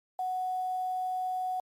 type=tone with quantisation; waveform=sine; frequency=740 Hz; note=F#5; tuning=in tune; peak=-29 dBFS; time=0.19-1.6 s; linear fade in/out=2 ms; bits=9; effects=MP3 64 kbps